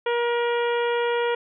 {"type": "harmonic tone", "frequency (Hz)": 475.3, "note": "A#4", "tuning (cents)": 34, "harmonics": [1, 2, 3, 4, 5, 6, 7], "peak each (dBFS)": [-22, -28, -32, -34, -36, -38, -39], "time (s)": [0.06, 1.35], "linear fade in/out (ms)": 5, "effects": []}